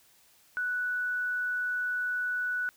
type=tone; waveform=sine; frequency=1480 Hz; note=F#6; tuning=in tune; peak=-28 dBFS; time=0.57-2.69 s; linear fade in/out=0 ms; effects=white hiss -62 dBFS RMS until 2.76 s